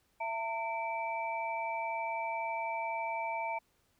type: tone cluster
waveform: sine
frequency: 668 / 906 / 2319 Hz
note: E5 / A#5 / D7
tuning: +23 / -50 / -22 cents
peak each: -39 / -35 / -40 dBFS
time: 0.2-3.59 s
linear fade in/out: 10 ms
effects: pink hiss -73 dBFS RMS until 3.99 s